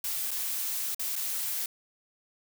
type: noise with dropouts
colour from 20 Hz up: blue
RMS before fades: -32 dBFS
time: 0.04-1.66 s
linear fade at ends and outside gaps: 2 ms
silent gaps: 0.308-0.314 / 0.947-0.995 / 1.156-1.162 s
effects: none